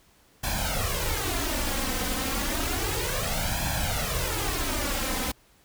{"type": "noise with flanger", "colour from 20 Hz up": "pink", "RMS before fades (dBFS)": -28, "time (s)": [0.43, 5.32], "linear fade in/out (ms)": 10, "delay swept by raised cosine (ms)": [1.2, 3.9], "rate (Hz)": 0.31, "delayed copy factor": 0.8, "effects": ["pink hiss -60 dBFS RMS until 5.64 s"]}